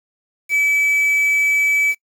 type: tone with quantisation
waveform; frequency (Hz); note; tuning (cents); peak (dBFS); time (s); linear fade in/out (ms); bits
triangle; 2297; D7; -39; -12; 0.49-1.95; 50; 6
effects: noise-tail reverb RT60 0.1 s tail -23 dB re dry